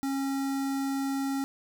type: tone with notch filter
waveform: square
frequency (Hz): 272.8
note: C#4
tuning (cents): -28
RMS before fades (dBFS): -30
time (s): 0.03-1.44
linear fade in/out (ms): 0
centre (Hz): 2800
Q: 1.5
effects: none